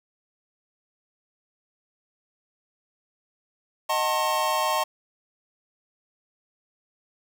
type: chord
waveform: square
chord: D# diminished seventh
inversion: none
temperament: just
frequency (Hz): 622.3 / 746.7 / 896 / 1075.3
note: D#5 / F#5 / A5 / C6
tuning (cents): 0 / +16 / +31 / +47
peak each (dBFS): -29 / -32 / -28 / -27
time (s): 3.89-4.84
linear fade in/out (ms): 10
effects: 8-bit